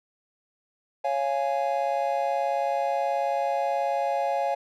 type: chord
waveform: triangle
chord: Db major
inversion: none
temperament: just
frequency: 554.4 / 693 / 831.5 Hz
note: Db5 / F5 / Ab5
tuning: 0 / -14 / +2 cents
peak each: -26 dBFS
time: 1.04-4.55 s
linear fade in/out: 10 ms
effects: none